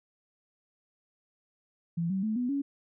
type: tone with pitch steps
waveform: sine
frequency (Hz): 168.5 / 191.33 / 217.3 / 246.7 / 280.1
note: E3 / G3 / A3 / B3 / C#4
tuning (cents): +38 / -42 / -21 / -2 / +18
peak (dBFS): -27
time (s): 1.97-2.62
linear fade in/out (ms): 10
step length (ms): 130
effects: none